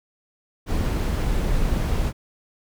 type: noise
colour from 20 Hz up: brown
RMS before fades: -22 dBFS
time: 0.66-2.13 s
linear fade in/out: 50 ms
effects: none